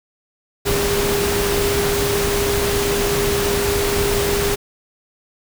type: tone in noise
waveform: sine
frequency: 404.1 Hz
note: G#4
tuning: 47 cents flat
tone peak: -19 dBFS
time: 0.65-4.56 s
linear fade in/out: 20 ms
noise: pink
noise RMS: -21 dBFS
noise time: 0.65-4.56 s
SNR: -1 dB
effects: none